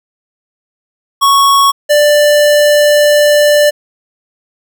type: tone pair in turn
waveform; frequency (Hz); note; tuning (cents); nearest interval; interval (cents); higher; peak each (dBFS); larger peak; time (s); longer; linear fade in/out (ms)
square; 1108.7 / 590.2; C#6 / D5; 0 / +8; major seventh; 1092; first; -6; neither; 1.21-1.72 / 1.89-3.71; second; 20
effects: none